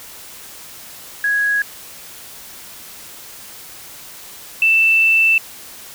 sine tone pair in turn, 1661.2 / 2660 Hz, G#6 / E7, 0 / +15 cents, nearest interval minor sixth, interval 815 cents, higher second, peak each -14 / -10 dBFS, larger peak second, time 1.24-1.62 / 4.62-5.38 s, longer second, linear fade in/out 2 ms, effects white hiss -37 dBFS RMS until 5.94 s

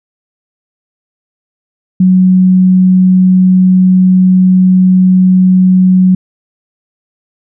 sine tone, 185 Hz, F#3, in tune, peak -3 dBFS, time 2-6.15 s, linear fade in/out 5 ms, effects none

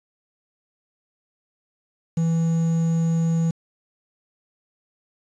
triangle tone with quantisation, 164.81 Hz, E3, in tune, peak -16 dBFS, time 2.17-3.51 s, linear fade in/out 5 ms, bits 7, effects resampled to 22050 Hz

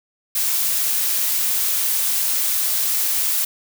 blue noise, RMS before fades -20 dBFS, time 0.35-3.45 s, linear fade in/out 5 ms, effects none

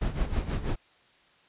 brown noise with tremolo, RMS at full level -26 dBFS, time 0.01-0.76 s, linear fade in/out 10 ms, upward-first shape sine, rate 6.2 Hz, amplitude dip 75%, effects white hiss -61 dBFS RMS until 1.48 s + resampled to 8000 Hz

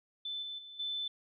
sine tone with level steps, 3520 Hz, A7, in tune, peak -36 / -39 / -47 / -34 dBFS, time 0.25-1.08 s, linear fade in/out 5 ms, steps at 0.42 / 0.58 / 0.79 s, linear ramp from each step 10 ms, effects none

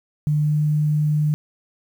sine tone with pitch glide, 150 to 150.87 Hz, D3 to D3, +37 to +47 cents, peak -16 dBFS, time 0.27-1.34 s, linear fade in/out 0 ms, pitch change +10 cents, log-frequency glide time 0.42-0.6 s, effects 8-bit

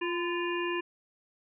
harmonic tone with a mistuned harmonic, 349.2 Hz, F4, in tune, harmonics 1 / 3 / 5 / 7 / 8, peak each -31 / -36 / -38 / -39 / -40 dBFS, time 0.01-0.81 s, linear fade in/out 10 ms, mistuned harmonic 3, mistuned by -48 cents, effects none

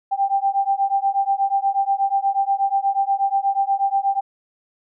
sine beating tone pair, 784 / 792.3 Hz, G5 / G5, 0 / +18 cents, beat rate 8.3 Hz, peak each -20 dBFS, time 0.11-4.21 s, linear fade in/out 20 ms, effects none

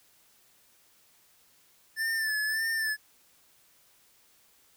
square tone with vibrato, 1760 Hz, A6, in tune, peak -28 dBFS, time 1.96-2.97 s, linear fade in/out 50 ms, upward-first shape sine, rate 1.7 Hz, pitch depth 50 cents each way, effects white hiss -63 dBFS RMS until 4.76 s

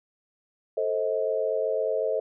sine chord, A diminished, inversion none, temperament just, 440 / 528 / 633.6 Hz, A4 / C5 / Eb5, 0 / +16 / +31 cents, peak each -28 dBFS, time 0.77-2.2 s, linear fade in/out 5 ms, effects none

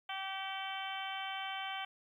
harmonic tone with a mistuned harmonic, 386.3 Hz, G4, 25 cents flat, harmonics 2 / 3 / 4 / 5 / 6 / 7 / 8 / 9, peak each -42 / -47 / -46 / -51 / -46 / -51 / -44 / -54 dBFS, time 0.09-1.85 s, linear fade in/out 5 ms, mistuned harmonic 6, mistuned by -24 cents, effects 12-bit

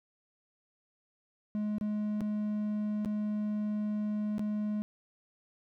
triangle tone with dropouts, 210.5 Hz, G#3, 24 cents sharp, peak -28 dBFS, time 1.55-4.82 s, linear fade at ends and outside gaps 0 ms, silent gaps 1.783-1.811 / 2.207-2.215 / 3.048-3.058 / 4.382-4.394 s, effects none

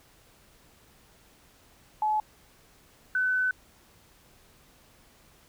sine tone pair in turn, 856 / 1508.6 Hz, A5 / F#6, -48 / +33 cents, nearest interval minor seventh, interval 981 cents, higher second, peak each -23 dBFS, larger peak neither, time 2.02-2.2 / 3.15-3.51 s, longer second, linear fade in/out 2 ms, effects pink hiss -59 dBFS RMS until 5.48 s

